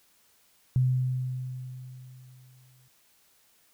sine tone with exponential decay, 127.8 Hz, C3, 40 cents flat, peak -19 dBFS, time 0.76-2.88 s, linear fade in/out 0 ms, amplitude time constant 460 ms, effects white hiss -64 dBFS RMS until 3.73 s

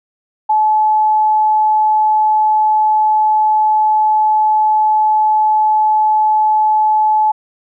sine tone, 860 Hz, A5, 40 cents flat, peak -9 dBFS, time 0.49-7.32 s, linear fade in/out 10 ms, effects none

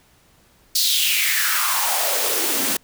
white noise with high-pass filter sweep, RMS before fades -20 dBFS, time 0.75-2.77 s, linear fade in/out 5 ms, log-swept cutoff 4600 to 210 Hz, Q 4.1, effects pink hiss -56 dBFS RMS until 2.83 s

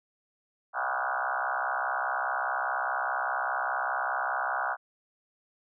sine tone with frequency modulation, 1108.7 Hz, C#6, in tune, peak -27 dBFS, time 0.73-4.77 s, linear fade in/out 50 ms, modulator 64.9 Hz, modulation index 6.7, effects none

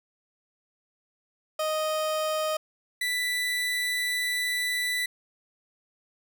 30% pulse tone pair in turn, 622.3 / 1979.2 Hz, D#5 / B6, 0 / +3 cents, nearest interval octave + minor sixth, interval 2003 cents, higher second, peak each -23 dBFS, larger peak neither, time 1.59-2.57 / 3.01-5.06 s, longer second, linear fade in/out 5 ms, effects none

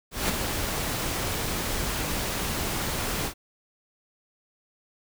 pink noise with ADSR envelope, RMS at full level -24 dBFS, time 0.11-3.34 s, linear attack 180 ms, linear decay 13 ms, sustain -5 dB, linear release 84 ms, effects none

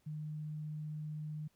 sine tone, 152.6 Hz, D#3, 33 cents flat, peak -39 dBFS, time 0.06-1.48 s, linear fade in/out 10 ms, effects pink hiss -75 dBFS RMS until 1.55 s

